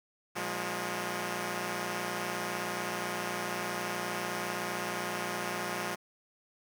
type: tone cluster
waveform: 5% pulse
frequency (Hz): 119 / 178.5 / 206.2 / 323.5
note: A#2 / F3 / G#3 / E4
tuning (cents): +36 / +38 / -12 / -32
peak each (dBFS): -31 / -26 / -26 / -34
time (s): 0.35-5.96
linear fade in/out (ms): 20
effects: none